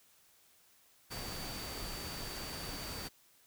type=tone in noise; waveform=sine; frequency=4597 Hz; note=D8; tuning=38 cents flat; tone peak=-47 dBFS; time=1.1-3.09 s; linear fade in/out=20 ms; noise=pink; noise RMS=-43 dBFS; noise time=1.1-3.09 s; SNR=-7 dB; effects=white hiss -66 dBFS RMS until 3.46 s